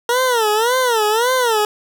20% pulse tone with vibrato, 466.2 Hz, A#4, in tune, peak -9 dBFS, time 0.09-1.65 s, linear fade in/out 2 ms, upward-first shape sine, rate 1.8 Hz, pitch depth 180 cents each way, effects none

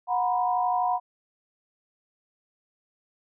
sine tone cluster, 729 / 957 / 1009 Hz, F#5 / A#5 / B5, -26 / +45 / +37 cents, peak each -24 / -28 / -30 dBFS, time 0.07-1 s, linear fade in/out 50 ms, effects none

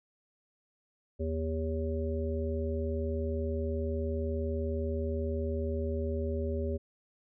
harmonic tone, 79.9 Hz, D#2, 47 cents sharp, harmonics 1 / 3 / 5 / 7, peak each -32 / -38 / -36 / -39 dBFS, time 1.19-6.78 s, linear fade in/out 20 ms, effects none

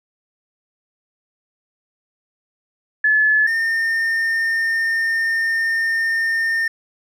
sine / triangle tone pair in turn, 1722 / 1817.6 Hz, A6 / A#6, -38 / -44 cents, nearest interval minor second, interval 94 cents, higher second, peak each -12 / -15 dBFS, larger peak first, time 3.04-3.47 / 3.47-6.68 s, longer second, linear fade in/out 5 ms, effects none

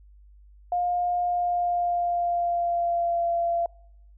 sine tone with pitch glide, 709 to 684.5 Hz, F5 to F5, +26 to -35 cents, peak -22 dBFS, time 0.72-3.66 s, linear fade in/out 2 ms, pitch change -61 cents, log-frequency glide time 1.22-3.3 s, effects noise-tail reverb RT60 0.8 s tail -26 dB re dry + added 50 Hz sine -49 dBFS peak until 4.17 s

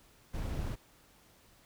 brown noise, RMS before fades -36 dBFS, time 0.33-0.76 s, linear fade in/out 20 ms, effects pink hiss -63 dBFS RMS until 1.65 s

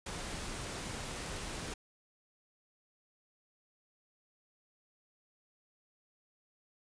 pink noise, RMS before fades -41 dBFS, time 0.06-1.74 s, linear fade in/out 5 ms, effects resampled to 22050 Hz

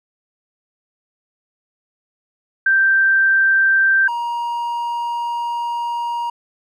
sine / triangle tone pair in turn, 1568 / 945.8 Hz, G6 / A#5, 0 / +25 cents, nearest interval major sixth, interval 875 cents, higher first, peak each -11 / -18 dBFS, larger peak first, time 2.66-4.08 / 4.08-6.3 s, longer second, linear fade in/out 5 ms, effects none

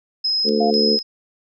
sine tone with tremolo, 5110 Hz, D#8, 45 cents sharp, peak -17 dBFS, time 0.24-1.03 s, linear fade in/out 10 ms, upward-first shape square, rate 2 Hz, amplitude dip 70%
harmonic tone, 73.42 Hz, D2, in tune, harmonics 3 / 4 / 5 / 6 / 7, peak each -20 / -28 / -25 / -19 / -25 dBFS, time 0.44-0.99 s, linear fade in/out 50 ms
sine tone, 698 Hz, F5, 1 cent flat, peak -18 dBFS, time 0.6-0.71 s, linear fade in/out 10 ms
effects none

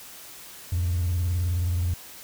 triangle tone with vibrato, 87.31 Hz, F2, in tune, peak -19 dBFS, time 0.72-1.94 s, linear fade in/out 5 ms, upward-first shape square, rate 19 Hz, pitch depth 82 cents each way, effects tanh soft clip ceiling -18 dBFS + white hiss -44 dBFS RMS until 2.23 s

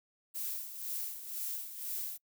violet noise with tremolo, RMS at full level -37 dBFS, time 0.34-2.18 s, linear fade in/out 20 ms, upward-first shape sine, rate 2 Hz, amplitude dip 65%, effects noise-tail reverb RT60 0.1 s tail -26 dB re dry

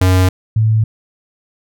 square / sine tone pair in turn, 92.5 / 110 Hz, F#2 / A2, 0 / 0 cents, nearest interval minor third, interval 300 cents, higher second, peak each -9 dBFS, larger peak neither, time 0.01-0.29 / 0.56-0.84 s, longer neither, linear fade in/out 5 ms, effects none

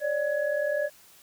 sine tone cluster, 555 / 595 / 1681 Hz, C#5 / D5 / G#6, +2 / +22 / +20 cents, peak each -31 / -26 / -33 dBFS, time 0-0.9 s, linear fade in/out 50 ms, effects white hiss -55 dBFS RMS until 1.22 s

